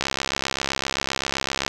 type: click train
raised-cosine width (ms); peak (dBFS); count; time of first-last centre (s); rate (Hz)
0.2; -5; 114; 0.01-1.679; 67.7
effects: none